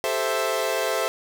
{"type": "chord", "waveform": "sawtooth", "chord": "A minor seventh", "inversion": "third", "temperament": "equal", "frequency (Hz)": [392, 440, 523.3, 659.3], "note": ["G4", "A4", "C5", "E5"], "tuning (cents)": [0, 0, 0, 0], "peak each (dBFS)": [-28, -25, -23, -23], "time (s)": [0.04, 1.08], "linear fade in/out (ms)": 0, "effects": []}